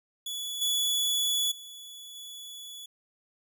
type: tone with level steps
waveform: sawtooth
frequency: 3415 Hz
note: G#7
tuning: 48 cents sharp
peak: -30 / -22 / -40 / -38 dBFS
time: 0.26-2.86 s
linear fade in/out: 5 ms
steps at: 0.61 / 1.51 / 2.15 s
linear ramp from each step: 10 ms
effects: none